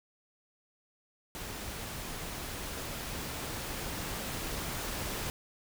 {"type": "noise with level ramp", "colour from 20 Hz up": "pink", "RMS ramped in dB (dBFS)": [-41, -36], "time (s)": [1.35, 5.3], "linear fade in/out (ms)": 0, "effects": []}